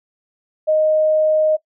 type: tone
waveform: sine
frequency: 621 Hz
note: D#5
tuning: 3 cents flat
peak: -12 dBFS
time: 0.67-1.57 s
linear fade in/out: 20 ms
effects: noise-tail reverb RT60 0.1 s tail -19 dB re dry